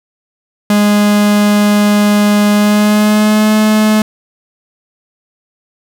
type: tone with pitch glide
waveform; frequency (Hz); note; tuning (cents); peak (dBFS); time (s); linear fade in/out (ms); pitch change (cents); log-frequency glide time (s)
45% pulse; 207.1 to 214.9; G#3 to A3; -5 to -41; -7; 0.7-4.02; 2; +64; 2.52-3.55
effects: none